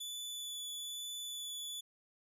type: tone with vibrato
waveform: sawtooth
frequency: 3465 Hz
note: A7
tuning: 27 cents flat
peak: -38 dBFS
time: 0-1.81 s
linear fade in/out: 10 ms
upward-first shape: sine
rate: 1.1 Hz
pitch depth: 8 cents each way
effects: resampled to 32000 Hz